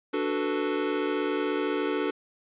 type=chord; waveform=square; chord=B minor seventh; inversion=first; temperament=equal; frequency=293.7 / 370 / 440 / 493.9 Hz; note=D4 / F#4 / A4 / B4; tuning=0 / 0 / 0 / 0 cents; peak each=-31 / -32 / -31 / -36 dBFS; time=0.13-2.11 s; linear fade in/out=10 ms; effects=resampled to 8000 Hz + 9-bit